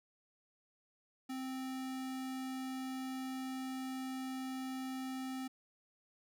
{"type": "tone", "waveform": "square", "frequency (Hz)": 261.3, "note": "C4", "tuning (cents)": -2, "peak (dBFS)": -40, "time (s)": [1.29, 5.48], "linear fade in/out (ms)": 10, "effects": []}